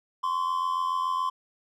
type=tone pair together; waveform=triangle; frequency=1037 / 1124.1 Hz; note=C6 / C#6; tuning=-16 / +24 cents; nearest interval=minor second; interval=140 cents; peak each=-24 / -30 dBFS; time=0.23-1.3 s; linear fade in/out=10 ms; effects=none